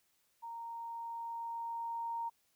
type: tone with level ramp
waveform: sine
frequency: 927 Hz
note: A#5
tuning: 10 cents flat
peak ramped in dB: -42 to -35 dBFS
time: 0.42-2.3 s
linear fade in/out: 20 ms
effects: white hiss -75 dBFS RMS until 2.55 s